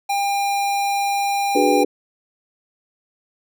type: tone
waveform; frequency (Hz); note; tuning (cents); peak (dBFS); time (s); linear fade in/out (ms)
square; 801; G5; +37; -19; 0.09-1.84; 10
type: chord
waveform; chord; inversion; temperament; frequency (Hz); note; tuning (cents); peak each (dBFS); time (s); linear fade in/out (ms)
sine; G# half-diminished seventh; second; equal with one note detuned; 293.7 / 371.7 / 415.3 / 493.9; D4 / F#4 / G#4 / B4; 0 / +8 / 0 / 0; -19 / -22 / -21 / -19; 1.55-1.85; 5
effects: none